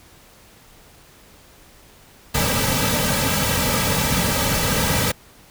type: noise with comb filter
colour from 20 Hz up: pink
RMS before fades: -20 dBFS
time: 2.34-5.12 s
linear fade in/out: 10 ms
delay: 2.8 ms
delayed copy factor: -0.85
effects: pink hiss -49 dBFS RMS until 5.5 s